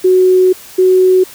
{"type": "tone pair in turn", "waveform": "sine", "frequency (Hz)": [370, 371.4], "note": ["F#4", "F#4"], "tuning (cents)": [0, 7], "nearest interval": "unison", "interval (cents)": 7, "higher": "second", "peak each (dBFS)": -5, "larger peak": "neither", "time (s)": [[0.04, 0.53], [0.78, 1.24]], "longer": "first", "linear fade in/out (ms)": 10, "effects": ["white hiss -35 dBFS RMS until 1.34 s"]}